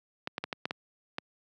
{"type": "clicks", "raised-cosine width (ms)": 0.3, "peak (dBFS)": -16, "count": 7, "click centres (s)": [0.274, 0.381, 0.44, 0.528, 0.655, 0.709, 1.184], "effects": ["high-pass 150 Hz 12 dB/octave"]}